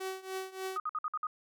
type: tone with tremolo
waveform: sawtooth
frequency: 378.9 Hz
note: F#4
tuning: 41 cents sharp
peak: -30 dBFS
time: 0-0.78 s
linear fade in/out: 10 ms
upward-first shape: triangle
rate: 3.4 Hz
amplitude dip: 90%
type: tone bursts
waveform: sine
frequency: 1244.5 Hz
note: D#6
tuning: in tune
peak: -31 dBFS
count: 6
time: 0.76-1.269 s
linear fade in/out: 2 ms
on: 39 ms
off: 55 ms
effects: none